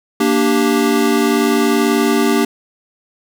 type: chord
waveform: square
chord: G minor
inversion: first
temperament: equal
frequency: 233.1 / 293.7 / 392 Hz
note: Bb3 / D4 / G4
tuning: 0 / 0 / 0 cents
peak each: -17 dBFS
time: 0.2-2.45 s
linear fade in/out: 5 ms
effects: none